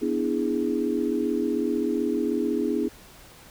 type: chord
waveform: sine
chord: E dominant seventh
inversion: second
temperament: equal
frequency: 246.9 / 293.7 / 329.6 / 415.3 Hz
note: B3 / D4 / E4 / G#4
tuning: 0 / 0 / 0 / 0 cents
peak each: -28 dBFS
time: 0.01-2.89 s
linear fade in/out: 20 ms
effects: pink hiss -49 dBFS RMS until 3.5 s